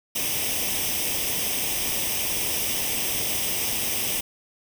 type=noise with comb filter; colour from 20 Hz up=white; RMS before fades=-26 dBFS; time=0.15-4.21 s; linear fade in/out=10 ms; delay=0.35 ms; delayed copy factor=+0.7; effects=none